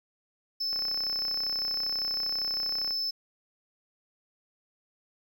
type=tone; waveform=triangle; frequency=5260 Hz; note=E8; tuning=5 cents flat; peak=-27 dBFS; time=0.6-3.11 s; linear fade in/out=10 ms
type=click train; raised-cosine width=0.5 ms; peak=-28 dBFS; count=72; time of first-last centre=0.73-2.908 s; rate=32.6 Hz
effects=10-bit